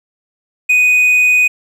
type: tone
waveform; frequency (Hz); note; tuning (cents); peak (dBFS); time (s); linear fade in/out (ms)
triangle; 2489; D#7; 0; -6; 0.69-1.48; 10
effects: 8-bit